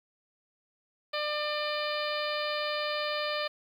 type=harmonic tone with a mistuned harmonic; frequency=598 Hz; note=D5; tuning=31 cents sharp; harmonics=1 / 2 / 3 / 4 / 5 / 6 / 7 / 8; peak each=-33 / -36 / -38 / -39 / -40 / -41 / -41 / -42 dBFS; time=1.13-3.48 s; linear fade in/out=10 ms; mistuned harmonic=6; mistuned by=+18 cents; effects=10-bit